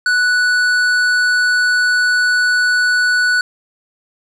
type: tone with hard clipping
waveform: triangle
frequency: 1480 Hz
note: F#6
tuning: in tune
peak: -13 dBFS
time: 0.06-3.41 s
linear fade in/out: 2 ms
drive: 13 dB
effects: none